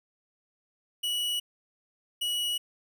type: tone pair in turn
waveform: 45% pulse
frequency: 2934 / 2924 Hz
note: F#7 / F#7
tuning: -15 / -21 cents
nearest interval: unison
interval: 6 cents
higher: first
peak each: -27 dBFS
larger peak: neither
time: 1.03-1.4 / 2.21-2.58 s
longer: neither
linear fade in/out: 10 ms
effects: none